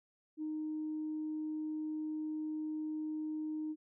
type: tone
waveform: sine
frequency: 309.1 Hz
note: D#4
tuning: 11 cents flat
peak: -35 dBFS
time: 0.37-3.76 s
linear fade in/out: 50 ms
effects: tanh soft clip ceiling -31 dBFS